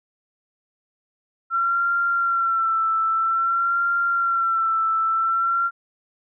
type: tone with vibrato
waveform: sine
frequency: 1355 Hz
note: E6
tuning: 47 cents sharp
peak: -18 dBFS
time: 1.5-5.71 s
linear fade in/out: 50 ms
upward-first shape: sine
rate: 0.51 Hz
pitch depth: 40 cents each way
effects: none